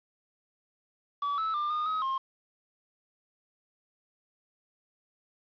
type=tone with pitch steps; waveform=triangle; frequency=1145 / 1307 / 1194 / 1222 / 1269 / 1065 Hz; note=D6 / E6 / D6 / D#6 / D#6 / C6; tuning=-44 / -15 / +28 / -32 / +34 / +30 cents; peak=-26 dBFS; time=1.22-2.18 s; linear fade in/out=5 ms; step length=160 ms; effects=resampled to 11025 Hz + 9-bit